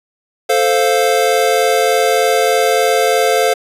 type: chord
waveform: square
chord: F major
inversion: first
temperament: equal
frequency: 440 / 523.3 / 698.5 Hz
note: A4 / C5 / F5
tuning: 0 / 0 / 0 cents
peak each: -16 dBFS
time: 0.49-3.54 s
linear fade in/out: 10 ms
effects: resampled to 32000 Hz